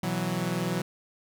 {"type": "chord", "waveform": "sawtooth", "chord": "B suspended fourth", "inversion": "none", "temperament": "equal", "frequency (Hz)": [123.47, 164.81, 185], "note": ["B2", "E3", "F#3"], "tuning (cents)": [0, 0, 0], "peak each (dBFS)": [-31, -27, -26], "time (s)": [0.03, 0.82], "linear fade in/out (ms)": 5, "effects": []}